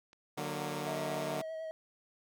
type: click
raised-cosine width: 0.2 ms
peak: -40 dBFS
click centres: 0.131 s
type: chord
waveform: 10% pulse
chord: D augmented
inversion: none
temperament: equal with one note detuned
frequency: 148.8 / 185 / 233.1 Hz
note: D3 / F#3 / A#3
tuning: +23 / 0 / 0 cents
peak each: -30 / -33 / -34 dBFS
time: 0.37-1.42 s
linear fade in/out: 10 ms
type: tone with vibrato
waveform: triangle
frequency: 641 Hz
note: E5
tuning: 49 cents flat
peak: -36 dBFS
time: 0.87-1.71 s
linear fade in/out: 0 ms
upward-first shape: sine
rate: 9.6 Hz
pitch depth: 20 cents each way
effects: none